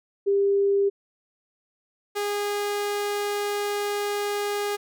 sine / sawtooth tone pair in turn, 398.5 / 410.2 Hz, G4 / G#4, +28 / -21 cents, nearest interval minor second, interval 51 cents, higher second, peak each -18 / -21 dBFS, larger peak first, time 0.26-0.9 / 2.15-4.77 s, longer second, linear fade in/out 20 ms, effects none

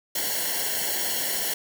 white noise with comb filter, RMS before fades -27 dBFS, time 0.15-1.54 s, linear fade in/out 5 ms, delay 0.81 ms, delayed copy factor -0.85, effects none

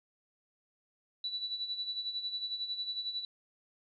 sine tone with tremolo, 3951 Hz, B7, in tune, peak -32 dBFS, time 1.24-3.25 s, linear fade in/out 2 ms, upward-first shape sine, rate 11 Hz, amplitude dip 65%, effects none

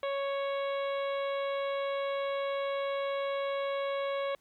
harmonic tone, 554.4 Hz, C#5, in tune, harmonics 1 / 2 / 3 / 4 / 5 / 6 / 7, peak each -31 / -38 / -46 / -44 / -50 / -48 / -51 dBFS, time 0.03-4.35 s, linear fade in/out 2 ms, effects pink hiss -70 dBFS RMS until 4.4 s

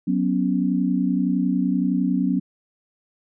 sine chord, F# suspended fourth, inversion none, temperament just, 185 / 246.7 / 277.5 Hz, F#3 / B3 / C#4, 0 / -2 / +2 cents, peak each -22 / -23 / -23 dBFS, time 0.07-2.4 s, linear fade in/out 10 ms, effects none

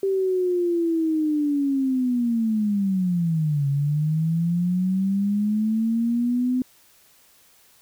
sine linear two-way sweep, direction down then up, 392 to 138.4 to 255.6 Hz, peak -19 dBFS, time 0.03-6.62 s, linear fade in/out 2 ms, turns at 3.68 s, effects white hiss -56 dBFS RMS until 7.81 s

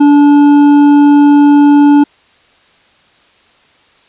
sine tone with hard clipping, 289.3 Hz, D4, 26 cents flat, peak -4 dBFS, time 0-2.04 s, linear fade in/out 10 ms, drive 7 dB, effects white hiss -48 dBFS RMS until 4.08 s + resampled to 8000 Hz

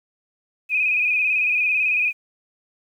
sine tone with vibrato, 2489 Hz, D#7, in tune, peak -17 dBFS, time 0.69-2.13 s, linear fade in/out 50 ms, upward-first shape square, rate 18 Hz, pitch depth 39 cents each way, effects 9-bit

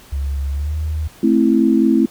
sine tone with pitch glide, 69.3 to 77.34 Hz, C#2 to D#2, 0 to -10 cents, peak -18 dBFS, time 0.12-1.08 s, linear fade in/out 10 ms, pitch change +190 cents, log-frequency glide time 0.52-0.76 s
sine chord, A minor, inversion none, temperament just, 220 / 264 / 330 Hz, A3 / C4 / E4, 0 / +16 / +2 cents, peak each -15 dBFS, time 1.23-2.06 s, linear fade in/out 5 ms
effects pink hiss -44 dBFS RMS until 2.1 s

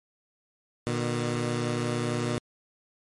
15% pulse tone pair together, 120 / 151.19 Hz, B2 / D#3, -49 / -49 cents, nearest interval major third, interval 400 cents, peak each -21 / -27 dBFS, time 0.87-2.38 s, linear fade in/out 0 ms, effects MP3 48 kbps

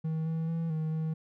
triangle tone with pitch steps, 159.3 / 161.9 / 165 / 157.5 / 158.8 Hz, D#3 / E3 / E3 / D#3 / D#3, +41 / -31 / +2 / +21 / +36 cents, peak -27 dBFS, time 0.04-1.14 s, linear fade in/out 10 ms, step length 220 ms, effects none

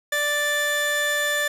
35% pulse tone pair together, 587.3 / 1759.9 Hz, D5 / A6, 0 / 0 cents, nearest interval octave + perfect fifth, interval 1900 cents, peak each -25 / -20 dBFS, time 0.12-1.48 s, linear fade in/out 5 ms, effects resampled to 32000 Hz + 8-bit

